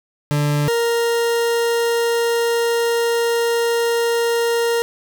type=tone pair in turn; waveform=40% pulse; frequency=146.83 / 467 Hz; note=D3 / A#4; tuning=0 / +3 cents; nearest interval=octave + minor sixth; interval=2003 cents; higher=second; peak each=-15 dBFS; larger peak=neither; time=0.31-0.68 / 0.68-4.82 s; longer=second; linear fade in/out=0 ms; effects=none